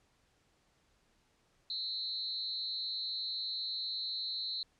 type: tone with amplitude modulation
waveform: sine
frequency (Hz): 4076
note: C8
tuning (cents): -46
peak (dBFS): -31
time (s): 1.7-4.63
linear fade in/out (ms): 2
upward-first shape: sine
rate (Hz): 291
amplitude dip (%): 90
effects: pink hiss -72 dBFS RMS until 4.79 s + low-pass 8000 Hz 12 dB/octave